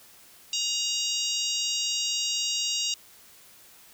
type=harmonic tone; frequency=944 Hz; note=A#5; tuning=22 cents sharp; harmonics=3 / 4 / 5 / 6 / 7 / 8; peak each=-31 / -32 / -33 / -34 / -34 / -35 dBFS; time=0.53-2.94 s; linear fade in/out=2 ms; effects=white hiss -53 dBFS RMS until 3.93 s